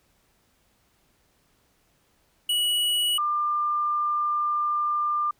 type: tone pair in turn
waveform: square / sine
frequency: 2929 / 1195.7 Hz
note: F#7 / D6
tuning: -18 / +31 cents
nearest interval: octave + major third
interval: 1551 cents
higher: first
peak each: -22 dBFS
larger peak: neither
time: 2.49-3.18 / 3.18-5.31 s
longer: second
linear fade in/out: 5 ms
effects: pink hiss -66 dBFS RMS until 5.39 s